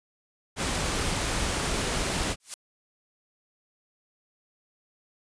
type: noise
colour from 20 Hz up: pink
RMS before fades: -28 dBFS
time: 0.56-2.36 s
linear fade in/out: 50 ms
type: noise with exponential growth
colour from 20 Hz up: blue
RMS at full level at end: -27 dBFS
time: 2.4-2.54 s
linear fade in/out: 1 ms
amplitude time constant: 29 ms
effects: resampled to 22050 Hz